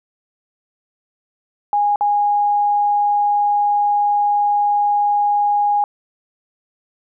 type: tone with dropouts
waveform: sine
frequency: 823 Hz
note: G#5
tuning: 16 cents flat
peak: -13 dBFS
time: 1.73-5.84 s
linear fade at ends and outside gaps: 1 ms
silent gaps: 1.959-2.009 s
effects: none